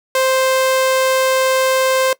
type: tone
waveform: sawtooth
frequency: 523.3 Hz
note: C5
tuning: in tune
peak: -9 dBFS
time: 0.15-2.13 s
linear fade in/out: 2 ms
effects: noise-tail reverb RT60 0.1 s tail -19 dB re dry